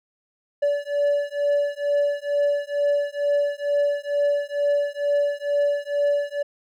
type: beating tone pair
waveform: triangle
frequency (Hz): 575 / 577.2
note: D5 / D5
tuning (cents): -37 / -30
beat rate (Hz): 2.2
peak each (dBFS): -21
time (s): 0.62-6.43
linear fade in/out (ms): 10
effects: none